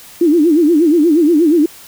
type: tone with vibrato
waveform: sine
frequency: 319.6 Hz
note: D#4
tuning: 47 cents sharp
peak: -7 dBFS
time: 0.21-1.66 s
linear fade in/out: 5 ms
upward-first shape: sine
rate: 8.4 Hz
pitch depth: 170 cents each way
effects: white hiss -38 dBFS RMS until 1.87 s